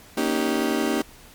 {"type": "chord", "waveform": "35% pulse", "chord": "Eb dominant seventh", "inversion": "second", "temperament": "just", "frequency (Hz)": [233.3, 280, 311.1, 388.9], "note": ["Bb3", "Db4", "Eb4", "G4"], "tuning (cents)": [2, 18, 0, -14], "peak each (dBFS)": -25, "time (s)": [0.17, 1.02], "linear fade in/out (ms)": 5, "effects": ["pink hiss -48 dBFS RMS until 1.34 s", "MP3 96 kbps"]}